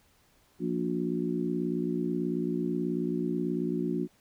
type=harmonic tone with a mistuned harmonic; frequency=58.4 Hz; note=A#1; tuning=4 cents sharp; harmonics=3 / 4 / 5 / 6; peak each=-33 / -33 / -33 / -33 dBFS; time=0.59-4.08 s; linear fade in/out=50 ms; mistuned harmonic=6; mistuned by=+47 cents; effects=pink hiss -65 dBFS RMS until 4.2 s